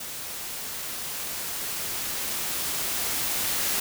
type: noise with level ramp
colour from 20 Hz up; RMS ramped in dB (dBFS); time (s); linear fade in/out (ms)
white; -36 to -26; 0-3.8; 5
effects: none